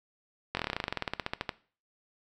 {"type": "slowing click train", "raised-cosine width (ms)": 0.3, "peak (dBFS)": -14, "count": 22, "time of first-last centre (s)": [0.55, 1.492], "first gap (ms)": 21, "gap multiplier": 1.07, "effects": ["noise-tail reverb RT60 0.4 s tail -18 dB re dry"]}